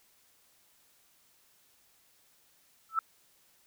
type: tone with exponential growth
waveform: sine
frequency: 1318.5 Hz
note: E6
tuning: in tune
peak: -21 dBFS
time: 2.89-2.99 s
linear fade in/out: 2 ms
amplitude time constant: 20 ms
effects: white hiss -66 dBFS RMS until 3.66 s